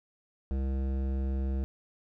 sine tone with hard clipping, 66.7 Hz, C2, 34 cents sharp, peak -30 dBFS, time 0.51-1.64 s, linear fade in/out 0 ms, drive 14 dB, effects none

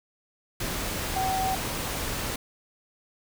sine tone in noise, 760 Hz, F#5, 46 cents sharp, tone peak -25 dBFS, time 1.16-1.55 s, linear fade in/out 5 ms, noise pink, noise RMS -31 dBFS, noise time 0.6-2.36 s, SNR +3 dB, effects none

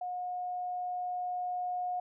sine tone with level ramp, 722 Hz, F#5, 43 cents flat, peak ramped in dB -34 to -31 dBFS, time 0.01-2 s, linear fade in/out 5 ms, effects none

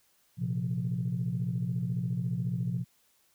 sine chord, Bb suspended second, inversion none, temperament equal, 116.54 / 130.81 / 174.61 Hz, Bb2 / C3 / F3, 0 / 0 / 0 cents, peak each -33 / -32 / -32 dBFS, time 0.37-2.85 s, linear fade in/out 50 ms, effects tanh soft clip ceiling -21 dBFS + white hiss -68 dBFS RMS until 3.34 s

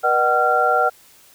sine tone cluster, 482.9 / 606 / 754 / 1378 Hz, B4 / D#5 / F#5 / F6, -39 / -46 / +32 / -24 cents, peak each -22 / -22 / -18 / -18 dBFS, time 0.03-0.9 s, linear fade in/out 20 ms, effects white hiss -50 dBFS RMS until 1.34 s

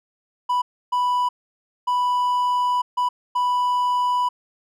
triangle tone bursts at uneven times, 987.8 Hz, B5, in tune, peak -16 dBFS, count 5, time 0.49-0.62 / 0.92-1.29 / 1.87-2.82 / 2.97-3.09 / 3.35-4.29 s, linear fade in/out 10 ms, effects none

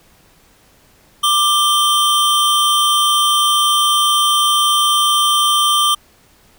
square tone pair together, 1179 / 3138 Hz, D6 / G7, +6 / +1 cents, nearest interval octave + perfect fourth, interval 1695 cents, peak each -15 dBFS, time 1.23-5.95 s, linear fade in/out 10 ms, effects pink hiss -51 dBFS RMS until 6.58 s

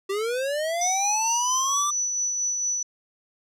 square linear sweep, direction up, 382.1 to 1191 Hz, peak -25 dBFS, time 0.09-1.91 s, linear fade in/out 10 ms
sine tone with tremolo, 5950 Hz, F#8, 9 cents sharp, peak -22 dBFS, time 0.81-2.83 s, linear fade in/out 5 ms, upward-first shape sine, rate 4.4 Hz, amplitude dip 30%
effects low-pass 12000 Hz 12 dB/octave

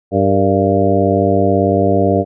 harmonic tone with a mistuned harmonic, 98.1 Hz, G2, 2 cents sharp, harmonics 1 / 2 / 3 / 4 / 5 / 6 / 7, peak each -18 / -18 / -18 / -18 / -18 / -18 / -18 dBFS, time 0.11-2.25 s, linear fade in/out 50 ms, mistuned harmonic 5, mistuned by -69 cents, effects none

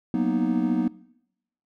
triangle chord, B major seventh, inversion second, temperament equal, 185 / 233.1 / 246.9 / 311.1 Hz, F#3 / A#3 / B3 / D#4, 0 / 0 / 0 / 0 cents, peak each -26 / -25 / -23 / -25 dBFS, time 0.14-0.88 s, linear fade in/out 2 ms, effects noise-tail reverb RT60 0.8 s tail -21 dB re dry

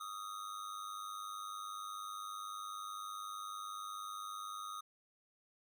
square tone with amplitude modulation, 1244.5 Hz, D#6, in tune, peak -40 dBFS, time 0-4.81 s, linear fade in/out 10 ms, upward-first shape sine, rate 100 Hz, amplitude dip 80%, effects none

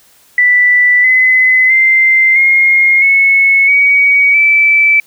sine tone with pitch steps, 1975.5 / 2029 / 2083 / 2139 / 2197 / 2256 / 2317 Hz, B6 / B6 / C7 / C7 / C#7 / C#7 / D7, 0 / +46 / -8 / +38 / -16 / +30 / -24 cents, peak -5 dBFS, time 0.38-5 s, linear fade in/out 2 ms, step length 660 ms, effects white hiss -47 dBFS RMS until 5.06 s

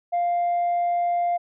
sine tone, 698.5 Hz, F5, in tune, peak -18 dBFS, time 0.12-1.38 s, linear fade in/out 20 ms, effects tanh soft clip ceiling -18 dBFS

